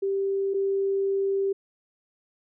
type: tone pair in turn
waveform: sine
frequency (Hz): 392 / 392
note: G4 / G4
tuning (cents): 0 / 0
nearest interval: unison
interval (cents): 0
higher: neither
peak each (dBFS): -23 / -22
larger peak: second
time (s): 0.02-0.54 / 0.54-1.53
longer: second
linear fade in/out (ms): 10
effects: none